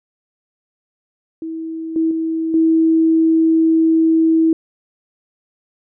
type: tone with level steps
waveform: sine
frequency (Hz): 323.7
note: E4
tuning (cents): -31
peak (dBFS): -23 / -13 / -17 / -10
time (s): 1.42-4.53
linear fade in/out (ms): 2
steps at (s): 1.96 / 2.11 / 2.54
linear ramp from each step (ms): 2
effects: none